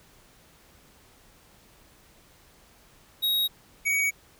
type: tone pair in turn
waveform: square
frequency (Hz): 3790 / 2254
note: A#7 / C#7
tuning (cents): +28 / +28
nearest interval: major sixth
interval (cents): 900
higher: first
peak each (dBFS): -23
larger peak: neither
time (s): 3.22-3.48 / 3.85-4.11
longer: neither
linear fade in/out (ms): 20
effects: pink hiss -57 dBFS RMS until 4.39 s